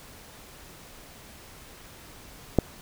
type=click; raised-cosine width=2 ms; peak=-4 dBFS; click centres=2.587 s; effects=pink hiss -48 dBFS RMS until 2.81 s